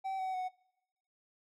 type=tone with pitch steps; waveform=triangle; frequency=769 / 754 / 739.4 Hz; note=G5 / F#5 / F#5; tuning=-33 / +32 / -1 cents; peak=-32 dBFS; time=0.04-0.49 s; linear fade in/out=20 ms; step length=150 ms; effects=noise-tail reverb RT60 0.9 s tail -23 dB re dry